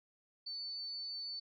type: tone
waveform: sine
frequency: 4503 Hz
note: C#8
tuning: 26 cents sharp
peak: -40 dBFS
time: 0.46-1.4 s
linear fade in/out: 10 ms
effects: none